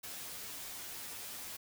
white noise with comb filter, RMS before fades -45 dBFS, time 0.03-1.57 s, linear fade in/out 10 ms, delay 11 ms, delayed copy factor +0.8, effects none

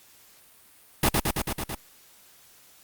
pink noise with echo, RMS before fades -20 dBFS, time 1.03-1.09 s, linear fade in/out 5 ms, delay 110 ms, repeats 6, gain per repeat -2 dB, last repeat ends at 1.75 s, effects white hiss -55 dBFS RMS until 2.83 s + Opus 48 kbps

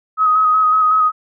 sine tone with vibrato, 1264 Hz, D#6, 27 cents sharp, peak -10 dBFS, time 0.17-1.12 s, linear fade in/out 50 ms, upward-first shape square, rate 5.4 Hz, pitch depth 19 cents each way, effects none

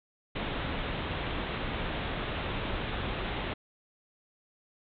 pink low-pass noise, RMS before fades -34 dBFS, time 0.35-3.54 s, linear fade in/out 10 ms, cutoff 3800 Hz, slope 96 dB/octave, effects none

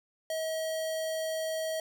square tone with notch filter, 639 Hz, D#5, 46 cents sharp, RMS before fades -33 dBFS, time 0.3-1.8 s, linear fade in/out 2 ms, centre 1400 Hz, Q 1.1, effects none

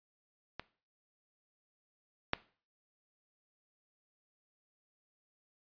clicks, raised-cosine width 0.3 ms, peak -23 / -12 dBFS, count 2, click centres 0.596 / 2.334 s, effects noise-tail reverb RT60 0.4 s tail -19 dB re dry + resampled to 11025 Hz

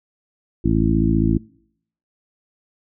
harmonic tone with a mistuned harmonic, 55 Hz, A1, in tune, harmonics 1 / 2 / 3 / 4 / 5 / 6, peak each -22 / -22 / -22 / -22 / -22 / -22 dBFS, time 0.64-1.38 s, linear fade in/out 10 ms, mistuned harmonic 1, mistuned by +38 cents, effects noise-tail reverb RT60 0.7 s tail -25 dB re dry

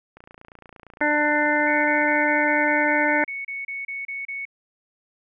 click train, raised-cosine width 0.5 ms, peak -29 dBFS, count 58, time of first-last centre 0.17-2.156 s, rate 28.7 Hz
harmonic tone, 297.6 Hz, D4, 23 cents sharp, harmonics 1 / 2 / 3 / 5 / 6 / 7, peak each -25 / -25 / -25 / -25 / -25 / -25 dBFS, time 1.01-3.24 s, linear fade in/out 2 ms
sine tone bursts, 2217 Hz, C#7, in tune, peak -28 dBFS, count 14, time 1.67-4.453 s, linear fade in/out 5 ms, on 170 ms, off 31 ms
effects none

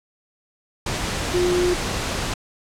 sine tone in noise, 356.8 Hz, F4, 37 cents sharp, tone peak -17 dBFS, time 1.34-1.74 s, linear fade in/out 5 ms, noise pink, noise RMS -25 dBFS, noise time 0.86-2.34 s, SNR +5 dB, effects low-pass 8000 Hz 12 dB/octave

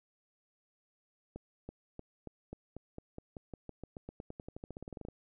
accelerating click train, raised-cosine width 2 ms, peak -30 dBFS, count 29, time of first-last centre 1.36-5.086 s, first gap 330 ms, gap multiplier 0.92, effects none

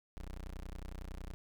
25% pulse tone, 30.87 Hz, B0, in tune, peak -39 dBFS, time 0.17-1.34 s, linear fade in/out 0 ms, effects none

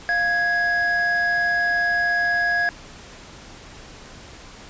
triangle tone pair together, 698.4 / 1661.2 Hz, F5 / G#6, 0 / 0 cents, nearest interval octave + minor third, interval 1500 cents, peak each -24 / -17 dBFS, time 0.09-2.69 s, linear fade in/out 0 ms, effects pink hiss -42 dBFS RMS until 4.69 s + resampled to 16000 Hz

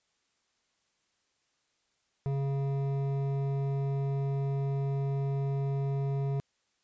sine tone with hard clipping, 138 Hz, C#3, 7 cents flat, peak -30 dBFS, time 2.26-6.4 s, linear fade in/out 0 ms, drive 11 dB, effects white hiss -75 dBFS RMS until 6.83 s + resampled to 16000 Hz

